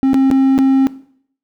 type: tone with dropouts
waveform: triangle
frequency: 267.5 Hz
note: C4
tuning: 38 cents sharp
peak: -7 dBFS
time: 0.03-0.87 s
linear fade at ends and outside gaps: 0 ms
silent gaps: 0.133-0.143 / 0.303-0.313 / 0.58-0.588 s
effects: noise-tail reverb RT60 0.6 s tail -17 dB re dry